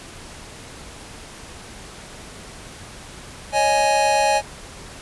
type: chord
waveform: square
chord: C# suspended second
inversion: none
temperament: just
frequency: 554.4 / 623.7 / 831.5 Hz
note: C#5 / D#5 / G#5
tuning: 0 / +4 / +2 cents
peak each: -24 / -23 / -18 dBFS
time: 3.52-4.42 s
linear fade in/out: 50 ms
effects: pink hiss -39 dBFS RMS until 5.01 s + resampled to 24000 Hz